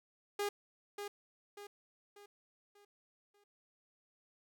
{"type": "tone with echo", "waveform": "sawtooth", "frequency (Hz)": 408.1, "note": "G#4", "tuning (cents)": -30, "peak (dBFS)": -30, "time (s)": [0.39, 0.49], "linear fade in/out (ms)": 5, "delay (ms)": 590, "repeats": 5, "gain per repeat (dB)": -7, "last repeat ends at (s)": 3.44, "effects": []}